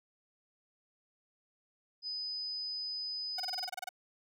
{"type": "tone", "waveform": "sine", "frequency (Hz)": 5000, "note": "D#8", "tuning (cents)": 8, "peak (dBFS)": -36, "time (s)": [2.02, 3.7], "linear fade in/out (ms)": 50}
{"type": "tone bursts", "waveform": "sawtooth", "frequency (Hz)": 740, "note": "F#5", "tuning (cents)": 0, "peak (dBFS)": -33, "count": 11, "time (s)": [3.38, 3.891], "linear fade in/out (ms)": 5, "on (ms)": 21, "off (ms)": 28}
{"effects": []}